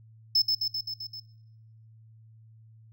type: tone with echo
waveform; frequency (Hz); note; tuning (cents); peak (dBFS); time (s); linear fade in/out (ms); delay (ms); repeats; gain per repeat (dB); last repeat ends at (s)
triangle; 5240; E8; -11; -18; 0.35-0.42; 5; 130; 6; -3; 1.2
effects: noise-tail reverb RT60 0.8 s tail -17 dB re dry + added 111 Hz sine -51 dBFS peak until 2.92 s